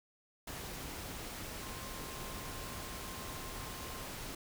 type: tone in noise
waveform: sine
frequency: 1056 Hz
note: C6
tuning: 16 cents sharp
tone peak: -52 dBFS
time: 1.61-4.06 s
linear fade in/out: 5 ms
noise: pink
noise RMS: -44 dBFS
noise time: 0.47-4.35 s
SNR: -11 dB
effects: none